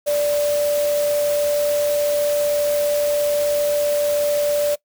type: tone in noise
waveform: sine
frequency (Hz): 585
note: D5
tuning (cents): -7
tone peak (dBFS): -16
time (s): 0.06-4.76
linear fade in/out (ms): 20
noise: white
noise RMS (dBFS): -30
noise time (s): 0.06-4.76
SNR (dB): +11
effects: noise-tail reverb RT60 0.1 s tail -21 dB re dry